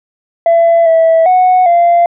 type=tone with pitch steps; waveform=sine; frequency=672 / 654 / 736 / 690 Hz; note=E5 / E5 / F#5 / F5; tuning=+33 / -14 / -9 / -21 cents; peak=-3 dBFS; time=0.46-2.06 s; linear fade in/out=2 ms; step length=400 ms; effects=tanh soft clip ceiling -3 dBFS

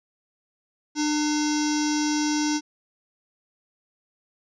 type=tone with low-pass filter; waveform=square; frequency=300 Hz; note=D4; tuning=37 cents sharp; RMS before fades=-24 dBFS; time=0.95-2.61 s; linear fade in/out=50 ms; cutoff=5700 Hz; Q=6.6; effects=none

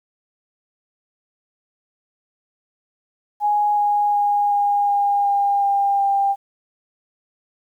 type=tone with pitch steps; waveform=sine; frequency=830.6 / 825.3 / 820.1 / 814.9 / 809.8 / 804.6 / 799.5 / 794.5 Hz; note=G#5 / G#5 / G#5 / G#5 / G#5 / G5 / G5 / G5; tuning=0 / -11 / -22 / -33 / -44 / +45 / +34 / +23 cents; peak=-15 dBFS; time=3.4-6.36 s; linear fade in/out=50 ms; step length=370 ms; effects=9-bit

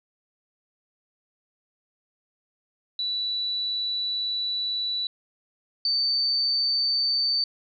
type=tone pair in turn; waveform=sine; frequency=3951 / 4567 Hz; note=B7 / D8; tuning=0 / -49 cents; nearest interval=minor third; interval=251 cents; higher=second; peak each=-25 / -21 dBFS; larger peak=second; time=2.99-5.07 / 5.85-7.44 s; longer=first; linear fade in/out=2 ms; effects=none

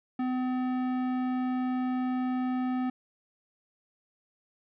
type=tone with tanh clipping; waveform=sine; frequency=254.1 Hz; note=B3; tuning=49 cents sharp; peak=-29 dBFS; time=0.19-2.9 s; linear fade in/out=5 ms; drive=15 dB; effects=none

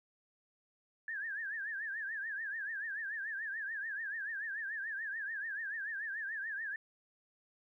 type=tone with vibrato; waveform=sine; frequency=1699 Hz; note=G#6; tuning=39 cents sharp; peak=-37 dBFS; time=1.08-6.76 s; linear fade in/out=2 ms; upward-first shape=triangle; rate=6.9 Hz; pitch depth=170 cents each way; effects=13-bit

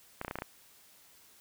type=clicks; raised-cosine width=0.5 ms; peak=-21 dBFS; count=7; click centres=0.214 / 0.248 / 0.281 / 0.311 / 0.356 / 0.387 / 0.421 s; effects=white hiss -60 dBFS RMS until 1.4 s

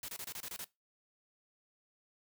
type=noise bursts; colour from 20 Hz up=white; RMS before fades=-43 dBFS; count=8; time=0.03-0.644 s; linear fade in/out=2 ms; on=54 ms; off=26 ms; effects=noise-tail reverb RT60 0.2 s tail -20 dB re dry

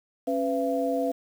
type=tone cluster; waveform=sine; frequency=274.2 / 501 / 676 Hz; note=C#4 / B4 / E5; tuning=-19 / +25 / +43 cents; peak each=-28 dBFS; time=0.27-1.12 s; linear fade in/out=10 ms; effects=8-bit

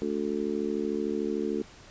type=harmonic tone; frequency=73.4 Hz; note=D2; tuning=in tune; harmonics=3 / 4 / 5 / 6; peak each=-33 / -33 / -32 / -33 dBFS; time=0.02-1.62 s; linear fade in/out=0 ms; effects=pink hiss -51 dBFS RMS until 1.9 s + resampled to 16000 Hz

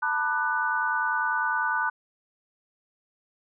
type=tone cluster; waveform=sine; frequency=888 / 978 / 1195 / 1489 Hz; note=A5 / B5 / D6 / F#6; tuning=+16 / -17 / +30 / +11 cents; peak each=-30 / -31 / -31 / -26 dBFS; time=0.02-1.9 s; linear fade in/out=10 ms; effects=none

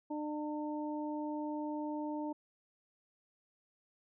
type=harmonic tone; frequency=300 Hz; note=D4; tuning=37 cents sharp; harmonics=1 / 2 / 3; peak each=-37 / -44 / -43 dBFS; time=0.1-2.33 s; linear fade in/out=10 ms; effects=none

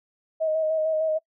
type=tone with vibrato; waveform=sine; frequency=631 Hz; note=D#5; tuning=24 cents sharp; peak=-21 dBFS; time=0.4-1.19 s; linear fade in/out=20 ms; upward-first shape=square; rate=6.6 Hz; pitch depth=22 cents each way; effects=noise-tail reverb RT60 0.1 s tail -25 dB re dry

